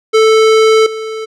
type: tone with level steps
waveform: square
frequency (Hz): 440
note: A4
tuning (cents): 0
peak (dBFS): -6 / -20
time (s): 0.13-1.26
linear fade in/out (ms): 20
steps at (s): 0.86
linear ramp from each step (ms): 5
effects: low-pass 6000 Hz 12 dB/octave